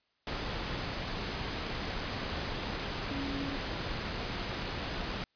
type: tone in noise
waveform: sine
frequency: 277.2 Hz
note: C#4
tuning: in tune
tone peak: -36 dBFS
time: 3.11-3.56 s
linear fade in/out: 2 ms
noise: pink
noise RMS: -36 dBFS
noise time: 0.27-5.24 s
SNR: -3 dB
effects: white hiss -75 dBFS RMS until 5.35 s + resampled to 11025 Hz